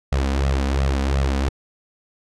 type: tone with flanger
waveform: sawtooth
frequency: 68 Hz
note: C#2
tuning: 33 cents flat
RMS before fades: -20 dBFS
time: 0.12-1.49 s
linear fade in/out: 5 ms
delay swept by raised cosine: 1.5 to 4.1 ms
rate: 2.8 Hz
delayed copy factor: +0.7
effects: low-pass 7000 Hz 12 dB/octave